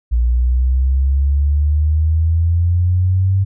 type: exponential sweep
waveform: sine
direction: up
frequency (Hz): 58.4 to 97.5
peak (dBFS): -11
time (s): 0.11-3.45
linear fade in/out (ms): 20
effects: none